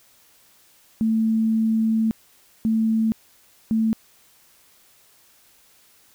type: tone bursts at uneven times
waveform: sine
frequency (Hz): 222.2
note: A3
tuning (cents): +17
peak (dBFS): -17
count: 3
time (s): 1.01-2.11 / 2.65-3.12 / 3.71-3.93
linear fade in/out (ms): 0
effects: white hiss -56 dBFS RMS until 6.14 s